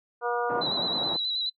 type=harmonic tone; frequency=240 Hz; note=B3; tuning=49 cents flat; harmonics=2 / 3 / 4 / 5 / 6; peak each=-29 / -31 / -32 / -33 / -34 dBFS; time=0.21-0.64 s; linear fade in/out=50 ms
type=band-pass noise; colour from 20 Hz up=white; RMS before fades=-34 dBFS; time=0.49-1.17 s; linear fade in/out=10 ms; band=130 to 970 Hz; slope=24 dB/octave
type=tone with vibrato; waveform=sine; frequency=3951 Hz; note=B7; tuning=in tune; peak=-26 dBFS; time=0.61-1.5 s; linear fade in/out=10 ms; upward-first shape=square; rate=9.4 Hz; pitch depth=31 cents each way
effects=noise-tail reverb RT60 0.1 s tail -24 dB re dry